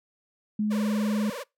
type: tone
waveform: sine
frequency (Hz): 211.6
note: G#3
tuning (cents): +33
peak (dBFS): -23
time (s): 0.59-1.3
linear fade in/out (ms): 5
type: tone with vibrato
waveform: sawtooth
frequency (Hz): 523.3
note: C5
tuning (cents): 0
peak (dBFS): -30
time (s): 0.7-1.44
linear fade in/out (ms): 20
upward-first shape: triangle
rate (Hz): 20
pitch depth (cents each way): 270
effects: noise-tail reverb RT60 0.2 s tail -23 dB re dry